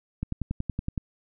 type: click train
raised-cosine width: 5 ms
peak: -16 dBFS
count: 9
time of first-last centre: 0.23-0.978 s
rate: 10.7 Hz
effects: none